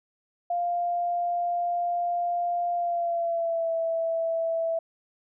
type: tone with pitch glide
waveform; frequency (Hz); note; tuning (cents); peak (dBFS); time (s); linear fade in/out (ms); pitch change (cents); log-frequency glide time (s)
sine; 698.5 to 659.3; F5 to E5; 0 to 0; -24; 0.5-4.79; 5; -100; 2.74-3.72
effects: none